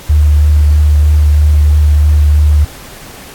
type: tone with vibrato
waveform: sine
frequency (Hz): 74.7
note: D2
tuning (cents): +30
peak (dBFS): -4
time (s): 0.09-2.65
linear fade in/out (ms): 10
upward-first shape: triangle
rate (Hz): 3.1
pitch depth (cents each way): 16
effects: pink hiss -32 dBFS RMS until 3.34 s + AAC 64 kbps